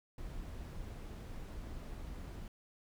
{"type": "noise", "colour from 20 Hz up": "brown", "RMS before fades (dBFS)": -45, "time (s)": [0.18, 2.48], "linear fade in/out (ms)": 2, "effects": []}